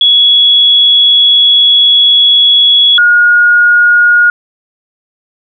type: tone pair in turn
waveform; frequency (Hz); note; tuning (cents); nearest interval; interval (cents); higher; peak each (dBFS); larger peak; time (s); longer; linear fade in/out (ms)
sine; 3364 / 1436.2; G#7 / F6; +22 / +48; octave + minor third; 1474; first; -3; neither; 0.01-2.98 / 2.98-4.3; first; 2
effects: none